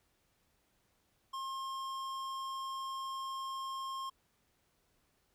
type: tone with tanh clipping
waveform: sine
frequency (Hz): 1068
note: C6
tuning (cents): +35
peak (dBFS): -40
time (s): 1.33-4.1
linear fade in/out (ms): 10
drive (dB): 16
effects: pink hiss -75 dBFS RMS until 5.34 s